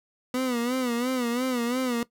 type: tone with vibrato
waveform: 30% pulse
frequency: 246.9 Hz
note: B3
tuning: in tune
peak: -22 dBFS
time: 0.34-2.03 s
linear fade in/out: 2 ms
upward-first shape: sine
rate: 2.9 Hz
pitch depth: 95 cents each way
effects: noise-tail reverb RT60 0.1 s tail -18 dB re dry